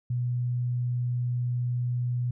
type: tone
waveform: sine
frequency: 122.7 Hz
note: B2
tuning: 11 cents flat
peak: -25 dBFS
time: 0.1-2.31 s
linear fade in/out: 5 ms
effects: none